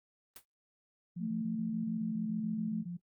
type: noise with exponential decay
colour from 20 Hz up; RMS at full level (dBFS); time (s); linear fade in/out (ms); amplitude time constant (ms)
white; -44; 0.36-0.45; 1; 19
type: tone bursts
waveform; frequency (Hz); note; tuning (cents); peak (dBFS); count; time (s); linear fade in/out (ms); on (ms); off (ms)
sine; 174.61; F3; 0; -37; 13; 1.16-2.972; 10; 120; 21
type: tone with pitch glide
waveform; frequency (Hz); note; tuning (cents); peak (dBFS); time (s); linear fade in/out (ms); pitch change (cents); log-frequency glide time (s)
sine; 222.6 to 218.4; A3 to A3; +20 to -13; -33; 1.19-2.85; 50; -33; 1.91-2.24
effects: noise-tail reverb RT60 0.1 s tail -23 dB re dry + Opus 32 kbps